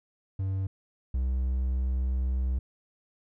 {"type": "tone pair in turn", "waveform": "triangle", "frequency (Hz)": [95.9, 64.01], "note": ["G2", "C2"], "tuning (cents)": [-37, -37], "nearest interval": "perfect fifth", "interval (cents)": 700, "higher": "first", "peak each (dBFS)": [-25, -23], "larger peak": "second", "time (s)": [[0.39, 0.67], [1.14, 2.59]], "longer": "second", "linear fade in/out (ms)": 5, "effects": []}